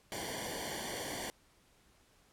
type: noise with comb filter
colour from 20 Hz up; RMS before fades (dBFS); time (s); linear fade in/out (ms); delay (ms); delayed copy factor
pink; -40; 0.12-1.3; 0; 0.77; -0.95
effects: pink hiss -67 dBFS RMS until 2.32 s + low-pass 12000 Hz 12 dB/octave